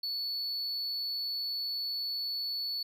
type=tone; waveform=triangle; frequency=4436 Hz; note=C#8; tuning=in tune; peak=-31 dBFS; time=0.03-2.83 s; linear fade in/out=5 ms; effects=none